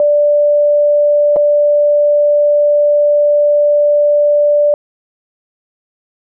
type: tone with dropouts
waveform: sine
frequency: 587.3 Hz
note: D5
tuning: in tune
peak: -7 dBFS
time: 0-4.74 s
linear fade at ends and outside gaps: 1 ms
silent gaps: 1.361-1.366 s
effects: none